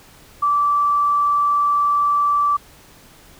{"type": "tone", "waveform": "sine", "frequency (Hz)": 1162, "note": "D6", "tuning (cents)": -19, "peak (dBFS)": -14, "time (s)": [0.42, 2.57], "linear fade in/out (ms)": 10, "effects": ["pink hiss -47 dBFS RMS until 3.39 s"]}